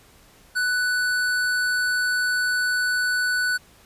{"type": "tone with hard clipping", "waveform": "triangle", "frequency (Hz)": 1488, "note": "F#6", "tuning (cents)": 9, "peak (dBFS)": -22, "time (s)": [0.55, 3.58], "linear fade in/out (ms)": 20, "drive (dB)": 18, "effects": ["pink hiss -53 dBFS RMS until 3.85 s", "resampled to 32000 Hz"]}